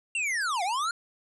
square linear two-way sweep, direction down then up, 2794 to 683 to 1434 Hz, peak -27 dBFS, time 0.15-0.91 s, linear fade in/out 2 ms, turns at 0.63 s, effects resampled to 24000 Hz

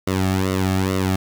sawtooth tone with flanger, 94.6 Hz, F#2, 39 cents sharp, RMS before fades -20 dBFS, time 0.07-1.16 s, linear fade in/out 5 ms, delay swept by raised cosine 1.2 to 2.05 ms, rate 2.3 Hz, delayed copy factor -0.95, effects 7-bit

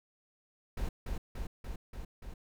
brown noise with echo, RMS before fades -34 dBFS, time 0.77-0.89 s, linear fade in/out 5 ms, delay 290 ms, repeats 5, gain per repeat -2 dB, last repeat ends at 2.34 s, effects none

